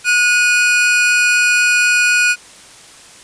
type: tone pair together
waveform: 45% pulse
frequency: 1451.6 / 2476 Hz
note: F#6 / D#7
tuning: -34 / -9 cents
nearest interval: major sixth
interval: 925 cents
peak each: -13 dBFS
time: 0.04-2.36 s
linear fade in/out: 50 ms
effects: white hiss -40 dBFS RMS until 3.23 s + resampled to 22050 Hz